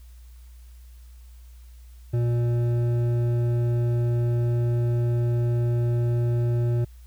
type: tone with hard clipping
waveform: sine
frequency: 119.4 Hz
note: A#2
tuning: 42 cents sharp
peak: -22 dBFS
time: 2.13-6.85 s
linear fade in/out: 10 ms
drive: 9 dB
effects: added 60 Hz sine -43 dBFS peak until 7.06 s + white hiss -61 dBFS RMS until 7.06 s

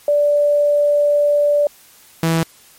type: tone pair in turn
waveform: sine / sawtooth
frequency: 584 / 163.88 Hz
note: D5 / E3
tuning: -10 / -10 cents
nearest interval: octave + minor seventh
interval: 2200 cents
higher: first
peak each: -11 / -10 dBFS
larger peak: second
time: 0.08-1.67 / 2.23-2.43 s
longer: first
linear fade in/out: 2 ms
effects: white hiss -47 dBFS RMS until 2.78 s + MP3 64 kbps

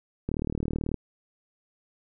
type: click train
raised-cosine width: 3 ms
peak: -16 dBFS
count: 26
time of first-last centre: 0.29-0.943 s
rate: 38.3 Hz
effects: none

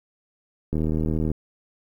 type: click train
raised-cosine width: 3 ms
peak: -13 dBFS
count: 47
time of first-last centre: 0.73-1.316 s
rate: 78.5 Hz
effects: 9-bit

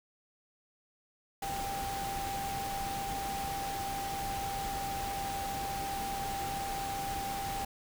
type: tone in noise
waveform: sine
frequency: 790 Hz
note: G5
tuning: 13 cents sharp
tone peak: -35 dBFS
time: 1.42-7.65 s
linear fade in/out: 5 ms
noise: pink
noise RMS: -40 dBFS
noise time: 1.42-7.65 s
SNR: +2 dB
effects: none

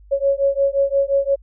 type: beating tone pair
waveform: sine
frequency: 551 / 556.7 Hz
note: C#5 / C#5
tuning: -11 / +7 cents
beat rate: 5.7 Hz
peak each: -18 dBFS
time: 0.11-1.36 s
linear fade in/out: 20 ms
effects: added 50 Hz sine -43 dBFS peak until 1.42 s

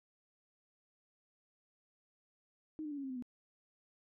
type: tone with pitch steps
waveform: sine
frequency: 311.1 / 299.3 / 287.9 / 277 / 266.5 / 256.4 / 246.6 Hz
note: D#4 / D4 / D4 / C#4 / C4 / C4 / B3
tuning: 0 / +33 / -34 / -1 / +32 / -35 / -2 cents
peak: -39 dBFS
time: 2.79-3.224 s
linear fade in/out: 0 ms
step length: 62 ms
effects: none

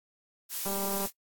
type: noise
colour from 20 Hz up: blue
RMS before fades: -34 dBFS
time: 0.49-1.11 s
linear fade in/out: 50 ms
type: click train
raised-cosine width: 1 ms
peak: -24 dBFS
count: 79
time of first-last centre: 0.66-1.056 s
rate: 197 Hz
effects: noise-tail reverb RT60 0.1 s tail -20 dB re dry + AAC 64 kbps

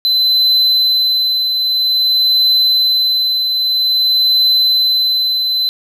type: tone with tremolo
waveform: triangle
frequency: 4040 Hz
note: B7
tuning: 39 cents sharp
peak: -7 dBFS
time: 0.05-5.69 s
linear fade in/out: 0 ms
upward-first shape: triangle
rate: 0.51 Hz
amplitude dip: 45%
effects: none

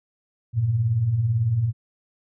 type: beating tone pair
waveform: sine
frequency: 98 / 116 Hz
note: G2 / A#2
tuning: 0 / -8 cents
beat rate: 18 Hz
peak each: -28 / -19 dBFS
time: 0.53-1.73 s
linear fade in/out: 50 ms
effects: none

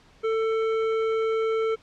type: tone with hard clipping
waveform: sine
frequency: 445 Hz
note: A4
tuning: 20 cents sharp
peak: -24 dBFS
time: 0.23-1.76 s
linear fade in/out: 20 ms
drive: 11 dB
effects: pink hiss -56 dBFS RMS until 1.82 s + low-pass 5000 Hz 12 dB/octave

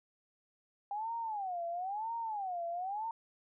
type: tone with vibrato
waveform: sine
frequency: 794 Hz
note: G5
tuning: 22 cents sharp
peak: -35 dBFS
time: 0.91-3.11 s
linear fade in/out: 2 ms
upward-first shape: sine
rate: 1 Hz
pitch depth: 270 cents each way
effects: none

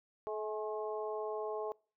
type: harmonic tone with a mistuned harmonic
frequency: 214.9 Hz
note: A3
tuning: 41 cents flat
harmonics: 2 / 3 / 4 / 5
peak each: -38 / -42 / -44 / -46 dBFS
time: 0.27-1.72 s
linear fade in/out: 0 ms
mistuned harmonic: 4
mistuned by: -35 cents
effects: noise-tail reverb RT60 0.4 s tail -25 dB re dry

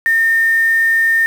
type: tone with quantisation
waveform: sine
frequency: 1818 Hz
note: A#6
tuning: 44 cents flat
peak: -10 dBFS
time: 0.06-1.26 s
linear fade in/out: 0 ms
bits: 5
effects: none

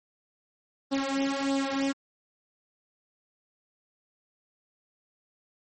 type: tone with flanger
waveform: sawtooth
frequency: 273.8 Hz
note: C#4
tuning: 21 cents flat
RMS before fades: -28 dBFS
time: 0.91-1.93 s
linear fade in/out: 20 ms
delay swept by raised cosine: 0.21 to 3.31 ms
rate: 1.6 Hz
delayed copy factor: +0.75
effects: MP3 32 kbps

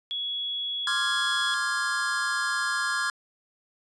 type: tone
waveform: sine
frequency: 3360 Hz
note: G#7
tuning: 19 cents sharp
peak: -28 dBFS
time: 0.11-1.54 s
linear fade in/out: 0 ms
type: chord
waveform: square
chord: D half-diminished seventh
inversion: third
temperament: equal with one note detuned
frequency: 1055 / 1174.7 / 1396.9 / 1661.2 Hz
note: C6 / D6 / F6 / Ab6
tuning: +14 / 0 / 0 / 0 cents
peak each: -34 / -35 / -31 / -29 dBFS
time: 0.87-3.1 s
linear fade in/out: 2 ms
effects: resampled to 22050 Hz

